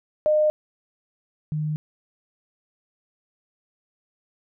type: tone pair in turn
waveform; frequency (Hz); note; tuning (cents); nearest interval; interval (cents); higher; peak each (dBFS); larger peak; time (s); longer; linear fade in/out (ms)
sine; 610 / 152.77; D#5 / D#3; -34 / -31; 2 octaves; 2397; first; -16 / -23; first; 0.26-0.5 / 1.52-1.76; neither; 0
effects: none